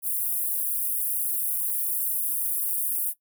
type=high-pass noise; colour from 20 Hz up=pink; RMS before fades=-27 dBFS; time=0.02-3.14 s; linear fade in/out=50 ms; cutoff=10000 Hz; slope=48 dB/octave; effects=noise-tail reverb RT60 0.1 s tail -17 dB re dry